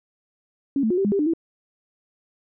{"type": "tone with pitch steps", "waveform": "sine", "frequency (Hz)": [277.4, 220.5, 358.9, 389.7, 205.1, 396.8, 299.1, 329.3], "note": ["C#4", "A3", "F4", "G4", "G#3", "G4", "D4", "E4"], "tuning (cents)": [1, 4, 47, -10, -21, 21, 32, -2], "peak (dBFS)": -18, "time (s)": [0.76, 1.336], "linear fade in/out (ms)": 2, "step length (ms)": 72, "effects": []}